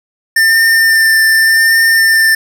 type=tone with vibrato; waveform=square; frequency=1795 Hz; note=A6; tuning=34 cents sharp; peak=-7 dBFS; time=0.36-2.35 s; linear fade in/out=5 ms; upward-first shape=triangle; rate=0.85 Hz; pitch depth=16 cents each way; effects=7-bit